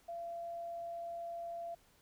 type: tone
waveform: sine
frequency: 682 Hz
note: F5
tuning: 41 cents flat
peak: -40 dBFS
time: 0.08-1.75 s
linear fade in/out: 10 ms
effects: pink hiss -68 dBFS RMS until 2.01 s